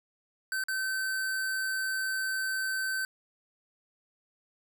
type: tone with dropouts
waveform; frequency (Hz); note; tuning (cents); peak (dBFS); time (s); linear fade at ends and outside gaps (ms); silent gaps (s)
square; 1539; G6; -32; -30; 0.52-3.05; 1; 0.638-0.684
effects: none